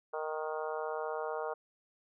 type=harmonic tone with a mistuned harmonic; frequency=155.56 Hz; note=D#3; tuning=in tune; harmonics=3 / 4 / 5 / 6 / 7 / 8 / 9; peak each=-38 / -40 / -42 / -44 / -45 / -46 / -47 dBFS; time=0.13-1.54 s; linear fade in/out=10 ms; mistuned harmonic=9; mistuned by=+18 cents; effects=none